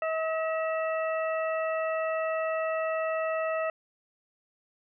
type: harmonic tone with a mistuned harmonic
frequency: 641 Hz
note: E5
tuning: 49 cents flat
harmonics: 1 / 2 / 3 / 4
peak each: -28 / -34 / -38 / -40 dBFS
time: 0.02-3.7 s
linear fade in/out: 2 ms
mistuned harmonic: 4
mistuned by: +59 cents
effects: none